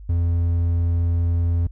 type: tone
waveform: triangle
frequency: 85.3 Hz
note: F2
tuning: 40 cents flat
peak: -15 dBFS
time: 0.09-1.67 s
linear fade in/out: 5 ms
effects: added 50 Hz sine -36 dBFS peak until 1.71 s